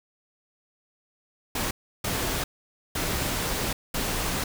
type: noise bursts at uneven times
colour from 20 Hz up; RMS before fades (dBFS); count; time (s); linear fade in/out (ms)
pink; -28; 4; 1.55-1.71 / 2.04-2.44 / 2.95-3.73 / 3.94-4.44; 5
effects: none

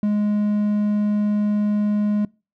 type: tone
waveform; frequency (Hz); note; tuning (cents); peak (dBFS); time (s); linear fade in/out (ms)
triangle; 208.3; G#3; +5; -15; 0.03-2.25; 2
effects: noise-tail reverb RT60 0.3 s tail -24 dB re dry

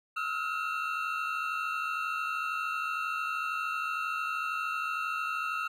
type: tone cluster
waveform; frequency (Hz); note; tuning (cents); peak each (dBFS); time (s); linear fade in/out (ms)
triangle; 1284 / 1373 / 1426 / 2700; E6 / F6 / F6 / E7; -46 / -30 / +36 / +41; -32 / -37 / -36 / -35; 0.16-5.68; 10
effects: none

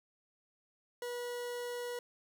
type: tone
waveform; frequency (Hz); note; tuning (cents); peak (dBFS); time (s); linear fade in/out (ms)
40% pulse; 485.1; B4; -31; -37; 1.02-1.99; 2
effects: none

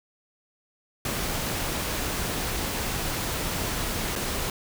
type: noise with dropouts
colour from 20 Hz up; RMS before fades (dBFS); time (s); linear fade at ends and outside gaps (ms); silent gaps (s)
pink; -29; 1.05-4.5; 2; 4.155-4.16
effects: none

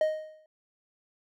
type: tone with exponential decay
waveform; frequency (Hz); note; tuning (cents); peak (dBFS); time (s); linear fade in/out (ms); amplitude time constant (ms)
triangle; 622.3; D#5; 0; -18; 0.01-0.46; 2; 97
effects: none

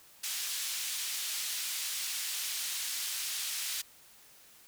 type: band-pass noise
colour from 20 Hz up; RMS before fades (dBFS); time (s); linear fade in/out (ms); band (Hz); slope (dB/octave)
pink; -36; 0.23-3.82; 10; 3200 to 15000; 12
effects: white hiss -58 dBFS RMS until 4.67 s

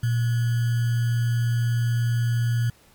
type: tone with sample-and-hold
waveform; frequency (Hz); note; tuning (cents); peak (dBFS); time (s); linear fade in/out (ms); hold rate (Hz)
sine; 117.9; A#2; +20; -19; 0.03-2.7; 5; 1575
effects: pink hiss -56 dBFS RMS until 2.94 s + MP3 96 kbps

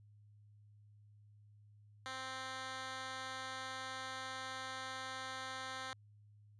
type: tone with band-pass filter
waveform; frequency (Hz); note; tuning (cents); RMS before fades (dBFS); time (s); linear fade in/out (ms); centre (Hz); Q
10% pulse; 261.6; C4; 0; -45; 2.06-5.93; 0; 2700; 0.72
effects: added 104 Hz sine -60 dBFS peak until 6.59 s + resampled to 24000 Hz

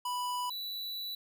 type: tone pair in turn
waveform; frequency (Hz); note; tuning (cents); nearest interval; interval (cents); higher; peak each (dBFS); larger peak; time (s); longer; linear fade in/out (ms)
square; 987.8 / 3951; B5 / B7; 0 / 0; 2 octaves; 2400; second; -33 / -37; first; 0.05-0.5 / 0.5-1.15; second; 5
effects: none

